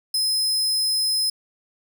sawtooth tone, 5100 Hz, D#8, 42 cents sharp, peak -17 dBFS, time 0.14-1.3 s, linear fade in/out 5 ms, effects none

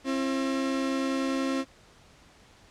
35% pulse tone pair together, 267.6 / 337.2 Hz, C4 / E4, +39 / +39 cents, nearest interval major third, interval 400 cents, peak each -25 / -33 dBFS, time 0.04-1.65 s, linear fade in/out 50 ms, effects pink hiss -56 dBFS RMS until 2.7 s + low-pass 7000 Hz 12 dB/octave

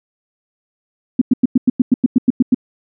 sine tone bursts, 250 Hz, B3, 21 cents sharp, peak -6 dBFS, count 12, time 1.19-2.546 s, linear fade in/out 5 ms, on 25 ms, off 96 ms, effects none

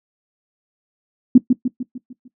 sine tone with echo, 251.8 Hz, B3, 34 cents sharp, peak -3 dBFS, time 1.35-1.38 s, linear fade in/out 5 ms, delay 150 ms, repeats 6, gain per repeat -6 dB, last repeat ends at 2.28 s, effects noise-tail reverb RT60 0.1 s tail -17 dB re dry

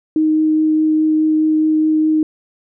sine tone with vibrato, 311.5 Hz, D#4, 2 cents sharp, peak -11 dBFS, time 0.16-2.23 s, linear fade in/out 2 ms, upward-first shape triangle, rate 4.8 Hz, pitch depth 8 cents each way, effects none

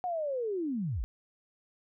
sine linear sweep, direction down, 740 to 37.58 Hz, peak -30 dBFS, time 0.04-1.04 s, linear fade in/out 0 ms, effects none

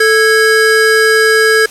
square tone pair together, 440 / 1651.7 Hz, A4 / G#6, 0 / -10 cents, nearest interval octave + major seventh, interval 2290 cents, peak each -10 dBFS, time 0-1.66 s, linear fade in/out 5 ms, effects white hiss -32 dBFS RMS until 1.7 s + low-pass 10000 Hz 12 dB/octave

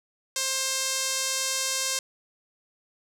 sawtooth tone with band-pass filter, 529 Hz, C5, 19 cents sharp, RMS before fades -28 dBFS, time 0.36-1.99 s, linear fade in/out 2 ms, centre 6800 Hz, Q 1.5, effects none

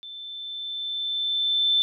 sine tone with level ramp, 3537 Hz, A7, 8 cents sharp, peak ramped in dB -37 to -17 dBFS, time 0.03-1.82 s, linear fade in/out 0 ms, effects none

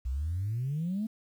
sine exponential sweep, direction up, 60 to 226.5 Hz, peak -28 dBFS, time 0.05-1.07 s, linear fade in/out 10 ms, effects tanh soft clip ceiling -25 dBFS + 10-bit

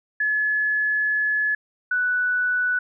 sine tone pair in turn, 1709 / 1483.6 Hz, G#6 / F#6, +49 / +4 cents, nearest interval major second, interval 245 cents, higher first, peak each -19 / -19 dBFS, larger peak neither, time 0.2-1.55 / 1.91-2.79 s, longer first, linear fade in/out 5 ms, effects none

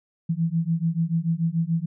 sine beating tone pair, 162.2 / 169.1 Hz, E3 / E3, -28 / +44 cents, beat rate 6.9 Hz, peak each -24 dBFS, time 0.29-1.86 s, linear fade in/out 10 ms, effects none

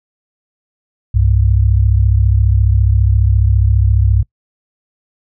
sine tone pair together, 65.3 / 99.94 Hz, C2 / G2, -3 / +34 cents, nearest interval perfect fifth, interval 737 cents, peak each -11 dBFS, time 1.14-4.23 s, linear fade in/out 10 ms, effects noise-tail reverb RT60 0.1 s tail -24 dB re dry

